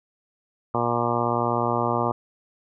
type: harmonic tone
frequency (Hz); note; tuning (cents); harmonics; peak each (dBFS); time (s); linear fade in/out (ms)
118.9; A#2; +35; 1 / 2 / 3 / 4 / 5 / 6 / 7 / 8 / 9 / 10; -30 / -30 / -30 / -30 / -30 / -30 / -30 / -30 / -30 / -30; 0.74-2.12; 5
effects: none